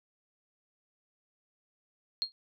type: tone with exponential decay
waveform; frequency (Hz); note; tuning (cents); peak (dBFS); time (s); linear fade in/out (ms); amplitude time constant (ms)
sine; 4246; C8; +25; -24; 2.22-2.32; 0; 21
effects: none